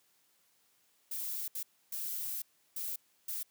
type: noise bursts at uneven times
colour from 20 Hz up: violet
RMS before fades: -38 dBFS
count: 5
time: 1.11-1.48 / 1.55-1.63 / 1.92-2.42 / 2.76-2.96 / 3.28-3.43 s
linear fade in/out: 5 ms
effects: white hiss -71 dBFS RMS until 3.5 s + high-pass 100 Hz 12 dB/octave